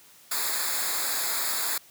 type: noise with comb filter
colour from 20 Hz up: white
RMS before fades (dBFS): -28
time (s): 0.31-1.78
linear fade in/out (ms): 5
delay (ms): 0.34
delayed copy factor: -0.9
effects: white hiss -54 dBFS RMS until 1.9 s + high-pass 80 Hz 12 dB/octave